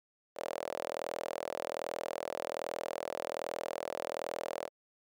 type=tone with high-pass filter; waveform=sawtooth; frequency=41.25 Hz; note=E1; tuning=2 cents sharp; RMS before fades=-39 dBFS; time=0.35-4.7 s; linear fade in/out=50 ms; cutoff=560 Hz; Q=4.6; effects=none